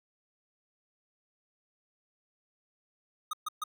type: tone bursts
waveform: square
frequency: 1242 Hz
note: D#6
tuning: 3 cents flat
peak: -32 dBFS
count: 3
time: 3.31-3.639 s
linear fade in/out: 5 ms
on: 23 ms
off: 130 ms
effects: none